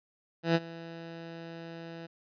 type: tone with ADSR envelope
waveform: 15% pulse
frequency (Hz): 166.3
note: E3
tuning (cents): +16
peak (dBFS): -15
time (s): 0.43-2.07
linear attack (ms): 120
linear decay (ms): 40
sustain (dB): -20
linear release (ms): 14
effects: resampled to 11025 Hz